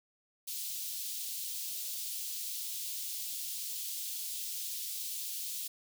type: high-pass noise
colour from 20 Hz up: white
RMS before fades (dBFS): -39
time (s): 0.47-5.68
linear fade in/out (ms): 10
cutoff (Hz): 3200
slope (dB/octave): 24
effects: none